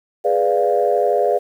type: chord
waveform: sine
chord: G# diminished seventh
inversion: none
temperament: equal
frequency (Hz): 415.3 / 493.9 / 587.3 / 698.5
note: G#4 / B4 / D5 / F5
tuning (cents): 0 / 0 / 0 / 0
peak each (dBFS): -19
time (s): 0.24-1.39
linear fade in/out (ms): 20
effects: tanh soft clip ceiling -4 dBFS + 8-bit